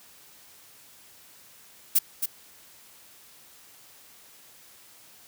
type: noise with echo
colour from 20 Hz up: violet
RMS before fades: -19 dBFS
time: 1.95-1.99 s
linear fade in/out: 10 ms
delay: 270 ms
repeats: 1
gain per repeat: -7 dB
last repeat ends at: 2.26 s
effects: white hiss -53 dBFS RMS until 5.27 s + high-pass 60 Hz 12 dB/octave